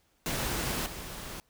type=noise with level steps; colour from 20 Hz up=pink; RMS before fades=-32 / -41 dBFS; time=0.26-1.4 s; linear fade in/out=0 ms; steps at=0.86 s; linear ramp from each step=2 ms; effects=pink hiss -70 dBFS RMS until 1.49 s